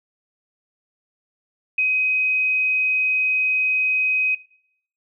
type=tone; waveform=sine; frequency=2520 Hz; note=D#7; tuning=21 cents sharp; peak=-16 dBFS; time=1.78-4.35 s; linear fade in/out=5 ms; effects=noise-tail reverb RT60 0.7 s tail -22 dB re dry